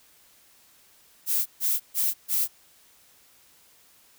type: noise bursts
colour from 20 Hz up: violet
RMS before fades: -24 dBFS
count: 4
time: 1.26-2.48 s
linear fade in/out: 50 ms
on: 200 ms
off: 140 ms
effects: white hiss -58 dBFS RMS until 4.18 s